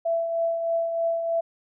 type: tone with tremolo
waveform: sine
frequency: 667 Hz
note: E5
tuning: 20 cents sharp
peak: -20 dBFS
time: 0.05-1.41 s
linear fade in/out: 10 ms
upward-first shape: triangle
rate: 3.2 Hz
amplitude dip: 50%
effects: none

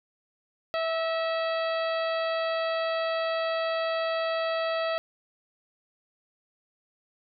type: harmonic tone with a mistuned harmonic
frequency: 654 Hz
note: E5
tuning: 14 cents flat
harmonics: 1 / 2 / 3 / 4 / 5 / 6 / 7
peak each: -27 / -33 / -37 / -39 / -41 / -43 / -44 dBFS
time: 0.74-4.98 s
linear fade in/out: 0 ms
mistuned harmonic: 3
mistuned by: -30 cents
effects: none

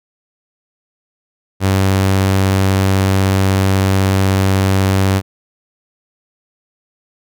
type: tone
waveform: sawtooth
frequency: 96.2 Hz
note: G2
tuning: 32 cents flat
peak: -7 dBFS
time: 1.6-5.22 s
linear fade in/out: 50 ms
effects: none

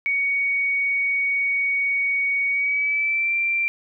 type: tone with pitch glide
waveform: sine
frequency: 2239 to 2358 Hz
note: C#7 to D7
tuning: +17 to +6 cents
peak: -19 dBFS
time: 0.06-3.68 s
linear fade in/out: 0 ms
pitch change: +89 cents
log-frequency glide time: 2.49-3.35 s
effects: none

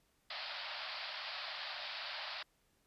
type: band-pass noise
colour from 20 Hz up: white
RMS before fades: -44 dBFS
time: 0.3-2.43 s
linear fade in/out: 5 ms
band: 570 to 4900 Hz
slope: 96 dB/octave
effects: pink hiss -75 dBFS RMS until 2.86 s + resampled to 32000 Hz

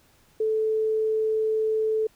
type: tone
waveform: sine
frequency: 437.2 Hz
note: A4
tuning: 11 cents flat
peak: -21 dBFS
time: 0.4-2.07 s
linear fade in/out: 5 ms
effects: pink hiss -60 dBFS RMS until 2.15 s

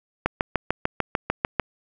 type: click train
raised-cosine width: 0.5 ms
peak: -5 dBFS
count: 10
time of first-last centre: 0.26-1.597 s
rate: 6.73 Hz
effects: none

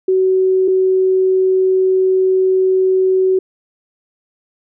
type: tone pair in turn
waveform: sine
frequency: 375.9 / 375.9 Hz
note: F#4 / F#4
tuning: +27 / +27 cents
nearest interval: unison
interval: 0 cents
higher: neither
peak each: -10 dBFS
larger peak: neither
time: 0.08-0.68 / 0.68-3.39 s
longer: second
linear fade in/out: 5 ms
effects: none

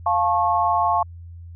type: chord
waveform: sine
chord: F augmented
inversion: none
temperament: just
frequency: 698.5 / 873.1 / 1091.3 Hz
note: F5 / A5 / C#6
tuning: 0 / -14 / -27 cents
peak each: -21 dBFS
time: 0.06-1.03 s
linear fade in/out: 5 ms
effects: added 85 Hz sine -36 dBFS peak until 1.55 s

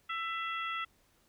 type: harmonic tone with a mistuned harmonic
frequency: 665 Hz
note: E5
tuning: 15 cents sharp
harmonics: 2 / 3 / 4 / 5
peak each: -36 / -40 / -42 / -44 dBFS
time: 0.09-0.85 s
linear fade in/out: 10 ms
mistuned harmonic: 4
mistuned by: +19 cents
effects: pink hiss -69 dBFS RMS until 1.28 s

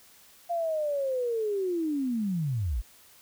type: linear sweep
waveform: sine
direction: down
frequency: 698.5 to 45.06 Hz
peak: -26 dBFS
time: 0.49-2.82 s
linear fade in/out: 20 ms
effects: white hiss -56 dBFS RMS until 3.21 s

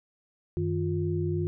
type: tone cluster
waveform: sine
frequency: 95 / 157.4 / 351.8 Hz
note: F#2 / D#3 / F4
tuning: +46 / +20 / +13 cents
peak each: -30 dBFS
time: 0.57-1.47 s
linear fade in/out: 0 ms
effects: none

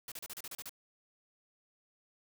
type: noise bursts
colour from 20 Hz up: white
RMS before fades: -44 dBFS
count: 9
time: 0.08-0.694 s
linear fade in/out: 2 ms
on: 38 ms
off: 34 ms
effects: none

